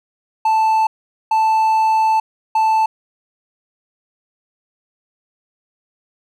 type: tone bursts at uneven times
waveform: triangle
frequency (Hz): 880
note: A5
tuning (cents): 0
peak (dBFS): -10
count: 3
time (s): 0.45-0.87 / 1.31-2.2 / 2.55-2.86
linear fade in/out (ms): 5
effects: none